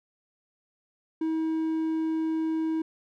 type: tone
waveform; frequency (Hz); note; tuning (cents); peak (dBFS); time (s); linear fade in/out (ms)
triangle; 320; D#4; +49; -23; 1.21-2.82; 5
effects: none